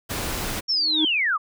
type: noise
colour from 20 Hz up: pink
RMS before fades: -28 dBFS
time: 0.09-0.61 s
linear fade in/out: 20 ms
type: linear sweep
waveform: sine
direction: down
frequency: 5540 to 1108.7 Hz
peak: -19 dBFS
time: 0.68-1.38 s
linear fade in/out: 20 ms
type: tone with exponential growth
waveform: triangle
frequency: 311.1 Hz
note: D#4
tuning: in tune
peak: -16 dBFS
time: 0.72-1.05 s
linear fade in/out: 5 ms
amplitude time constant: 71 ms
effects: none